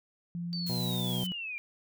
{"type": "tone with pitch glide", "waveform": "sine", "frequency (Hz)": [172.3, 181.91], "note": ["F3", "F#3"], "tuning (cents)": [-23, -29], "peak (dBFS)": -33, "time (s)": [0.35, 1.32], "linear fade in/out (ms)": 0, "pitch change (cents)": 94, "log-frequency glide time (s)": [0.54, 0.95]}
{"type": "linear sweep", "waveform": "sine", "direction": "down", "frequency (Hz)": [4619, 2349], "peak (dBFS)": -35, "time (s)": [0.53, 1.58], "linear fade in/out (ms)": 0}
{"type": "noise", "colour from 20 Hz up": "blue", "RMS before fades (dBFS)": -42, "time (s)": [0.66, 1.27], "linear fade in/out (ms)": 10}
{"type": "harmonic tone", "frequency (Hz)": 123.4, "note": "B2", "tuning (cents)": -1, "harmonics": [1, 2, 3, 4, 5, 6, 7, 8], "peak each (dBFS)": [-34, -40, -44, -46, -48, -50, -51, -52], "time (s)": [0.69, 1.24], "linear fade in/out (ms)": 5}
{"effects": []}